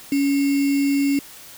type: tone with sample-and-hold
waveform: sine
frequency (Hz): 280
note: C#4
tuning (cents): +18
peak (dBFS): -16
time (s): 0.12-1.19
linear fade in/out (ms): 2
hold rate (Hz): 2450
effects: white hiss -42 dBFS RMS until 1.57 s